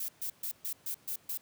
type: noise bursts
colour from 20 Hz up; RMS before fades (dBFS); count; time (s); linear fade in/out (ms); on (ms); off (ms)
violet; -36; 7; 0-1.375; 5; 85; 130
effects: pink hiss -63 dBFS RMS until 1.41 s + high-pass 100 Hz 12 dB/octave